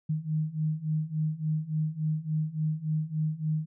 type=beating tone pair; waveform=sine; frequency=153.5 / 157 Hz; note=D#3 / D#3; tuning=-23 / +16 cents; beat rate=3.5 Hz; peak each=-31 / -29 dBFS; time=0.09-3.66 s; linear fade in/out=10 ms; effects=none